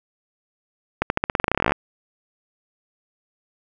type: accelerating click train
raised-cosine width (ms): 0.5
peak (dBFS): -3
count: 20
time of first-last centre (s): 1.02-1.721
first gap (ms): 81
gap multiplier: 0.9
effects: none